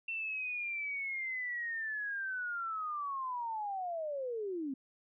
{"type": "linear sweep", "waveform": "sine", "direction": "down", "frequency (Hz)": [2702, 255.8], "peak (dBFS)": -35, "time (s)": [0.08, 4.74], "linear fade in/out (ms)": 5, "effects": []}